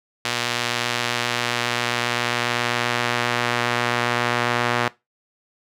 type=tone with band-pass filter sweep; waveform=sawtooth; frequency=120.5 Hz; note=B2; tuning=42 cents flat; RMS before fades=-23 dBFS; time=0.25-4.88 s; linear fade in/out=0 ms; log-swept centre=3400 to 1600 Hz; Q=0.79; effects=noise-tail reverb RT60 0.2 s tail -19 dB re dry